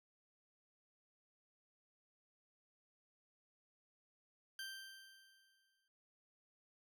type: tone with exponential decay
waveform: 20% pulse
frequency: 1568 Hz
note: G6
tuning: in tune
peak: -39 dBFS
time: 4.59-5.88 s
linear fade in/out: 2 ms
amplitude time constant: 280 ms
effects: none